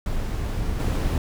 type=noise with level steps; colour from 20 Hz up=brown; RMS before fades=-26 / -22 dBFS; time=0.06-1.18 s; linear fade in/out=2 ms; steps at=0.79 s; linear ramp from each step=10 ms; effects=none